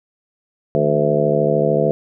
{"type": "harmonic tone with a mistuned harmonic", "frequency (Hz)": 73.42, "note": "D2", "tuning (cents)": 0, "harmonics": [2, 3, 4, 5, 6, 7, 8, 9], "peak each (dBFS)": [-21, -24, -29, -23, -20, -19, -31, -20], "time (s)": [0.75, 1.91], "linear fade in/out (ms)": 0, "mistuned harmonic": 2, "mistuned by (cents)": 77, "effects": []}